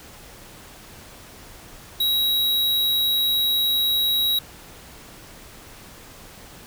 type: tone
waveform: square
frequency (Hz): 3850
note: B7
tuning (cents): -45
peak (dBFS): -19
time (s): 2-4.39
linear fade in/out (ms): 5
effects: pink hiss -44 dBFS RMS until 6.66 s